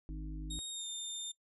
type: harmonic tone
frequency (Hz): 51.6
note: G#1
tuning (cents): -10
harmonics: 1 / 3 / 5 / 6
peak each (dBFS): -40 / -48 / -52 / -49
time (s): 0.09-0.59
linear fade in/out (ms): 0
type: tone with pitch glide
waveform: 25% pulse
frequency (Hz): 3729 to 3617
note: A#7 to A7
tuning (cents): 0 to +47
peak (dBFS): -35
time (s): 0.5-1.32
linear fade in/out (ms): 10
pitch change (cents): -53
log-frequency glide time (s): 0.7-0.88
effects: noise-tail reverb RT60 0.1 s tail -21 dB re dry + resampled to 32000 Hz